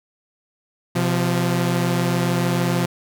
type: tone pair together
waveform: sawtooth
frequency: 127.6 / 174.43 Hz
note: C3 / F3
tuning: -43 / -2 cents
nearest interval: perfect fourth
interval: 541 cents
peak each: -18 / -16 dBFS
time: 0.95-2.86 s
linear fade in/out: 10 ms
effects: none